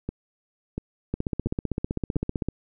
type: two click trains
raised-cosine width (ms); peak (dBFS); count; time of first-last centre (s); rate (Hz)
3; -16 / -13; 4 / 22; 0.09-2.159 / 1.14-2.486; 1.45 / 15.6
effects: none